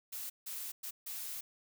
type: noise bursts at uneven times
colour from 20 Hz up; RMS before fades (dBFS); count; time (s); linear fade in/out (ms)
blue; -42; 4; 0.12-0.3 / 0.46-0.72 / 0.83-0.91 / 1.06-1.41; 10
effects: none